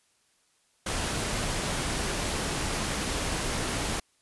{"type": "noise", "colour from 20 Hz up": "pink", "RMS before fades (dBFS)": -30, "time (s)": [0.86, 4], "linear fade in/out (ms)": 5, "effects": ["white hiss -68 dBFS RMS until 4.21 s", "resampled to 24000 Hz"]}